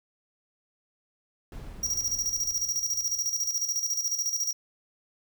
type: noise with exponential decay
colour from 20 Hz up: brown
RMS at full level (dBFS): -38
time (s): 1.52-4.42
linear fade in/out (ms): 1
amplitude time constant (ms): 630
type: tone with tremolo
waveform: square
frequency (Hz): 5690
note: F8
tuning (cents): +31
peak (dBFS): -25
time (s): 1.83-4.53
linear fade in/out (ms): 5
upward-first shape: square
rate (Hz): 14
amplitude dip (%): 60
effects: none